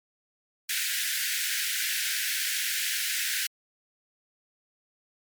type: high-pass noise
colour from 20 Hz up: pink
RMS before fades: -29 dBFS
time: 0.69-3.47 s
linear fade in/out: 5 ms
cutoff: 1500 Hz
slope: 96 dB/octave
effects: MP3 96 kbps